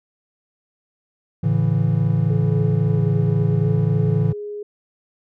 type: chord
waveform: triangle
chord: A major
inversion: none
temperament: equal with one note detuned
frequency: 110 / 141.1 / 164.81 Hz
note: A2 / C#3 / E3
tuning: 0 / +31 / 0 cents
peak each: -18 dBFS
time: 1.43-4.33 s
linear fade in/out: 10 ms
type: tone with vibrato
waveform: sine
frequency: 420.1 Hz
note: G#4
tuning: 20 cents sharp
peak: -27 dBFS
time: 2.3-4.63 s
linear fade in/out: 5 ms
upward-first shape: square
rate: 0.74 Hz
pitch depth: 23 cents each way
effects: none